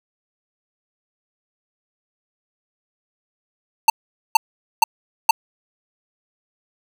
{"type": "tone bursts", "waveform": "square", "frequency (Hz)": 897, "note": "A5", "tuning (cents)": 33, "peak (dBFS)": -8, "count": 4, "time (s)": [3.88, 5.31], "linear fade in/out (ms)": 5, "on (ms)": 20, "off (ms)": 450, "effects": []}